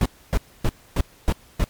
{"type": "noise bursts", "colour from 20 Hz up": "brown", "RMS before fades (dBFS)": -18, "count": 6, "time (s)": [0.01, 1.642], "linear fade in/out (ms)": 2, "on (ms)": 47, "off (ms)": 270, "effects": ["pink hiss -52 dBFS RMS until 1.69 s", "MP3 96 kbps"]}